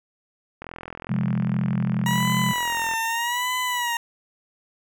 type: click train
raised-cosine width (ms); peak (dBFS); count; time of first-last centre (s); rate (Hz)
0.5; -20; 99; 0.62-2.937; 42.3
type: chord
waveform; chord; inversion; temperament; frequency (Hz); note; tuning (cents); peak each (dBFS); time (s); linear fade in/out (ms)
sine; F minor; second; equal with one note detuned; 130.81 / 174.61 / 206.5; C3 / F3 / Ab3; 0 / 0 / -10; -25; 1.09-2.53; 10
type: tone with vibrato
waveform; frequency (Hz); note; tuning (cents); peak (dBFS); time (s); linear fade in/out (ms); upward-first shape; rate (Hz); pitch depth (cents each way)
20% pulse; 953; A#5; +38; -18; 2.06-3.97; 2; sine; 0.83; 94
effects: none